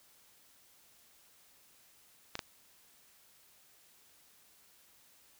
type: clicks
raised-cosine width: 0.2 ms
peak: -19 dBFS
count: 2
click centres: 2.354 / 2.392 s
effects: white hiss -64 dBFS RMS until 5.39 s